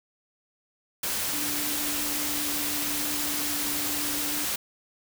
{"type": "tone in noise", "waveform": "sine", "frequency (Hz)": 293.7, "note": "D4", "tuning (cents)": 0, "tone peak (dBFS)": -36, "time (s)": [1.33, 4.45], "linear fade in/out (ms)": 5, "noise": "white", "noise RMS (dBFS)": -29, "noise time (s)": [1.03, 4.56], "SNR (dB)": -10, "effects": []}